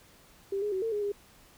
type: tone with pitch steps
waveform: sine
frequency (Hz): 394 / 416.2 / 377.7 / 452.1 / 415.1 / 406.2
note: G4 / G#4 / F#4 / A4 / G#4 / G#4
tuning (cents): +9 / +4 / +36 / +47 / -1 / -38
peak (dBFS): -28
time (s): 0.52-1.12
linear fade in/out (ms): 5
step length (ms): 100
effects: pink hiss -58 dBFS RMS until 1.57 s